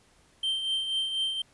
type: tone with tremolo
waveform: triangle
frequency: 3134 Hz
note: G7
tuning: 1 cent flat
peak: -23 dBFS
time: 0.43-1.42 s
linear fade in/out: 5 ms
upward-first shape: triangle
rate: 4.1 Hz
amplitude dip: 55%
effects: pink hiss -62 dBFS RMS until 1.53 s + resampled to 24000 Hz